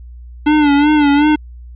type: tone with vibrato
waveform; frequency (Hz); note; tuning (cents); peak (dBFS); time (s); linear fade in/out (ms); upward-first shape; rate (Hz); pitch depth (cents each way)
square; 293.7; D4; 0; -9; 0.46-1.36; 10; sine; 2.7; 65
effects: added 60 Hz sine -31 dBFS peak until 1.75 s + resampled to 8000 Hz